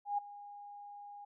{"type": "tone with ADSR envelope", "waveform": "sine", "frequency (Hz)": 817, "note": "G#5", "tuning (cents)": -29, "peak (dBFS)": -29, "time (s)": [0.05, 1.25], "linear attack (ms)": 130, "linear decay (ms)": 10, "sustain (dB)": -18, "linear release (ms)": 8, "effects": []}